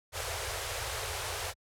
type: band-stop noise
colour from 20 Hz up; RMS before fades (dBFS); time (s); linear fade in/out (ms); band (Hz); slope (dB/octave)
pink; -35; 0.12-1.54; 50; 110 to 410; 48
effects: high-pass 60 Hz 12 dB/octave + low-pass 12000 Hz 12 dB/octave